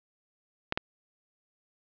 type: clicks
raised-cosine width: 0.3 ms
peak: -11 dBFS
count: 2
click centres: 0.724 / 0.775 s
effects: low-pass 4000 Hz 12 dB/octave